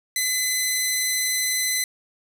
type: tone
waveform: 10% pulse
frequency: 2022 Hz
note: B6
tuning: 40 cents sharp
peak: -12 dBFS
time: 0.16-1.84 s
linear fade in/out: 2 ms
effects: none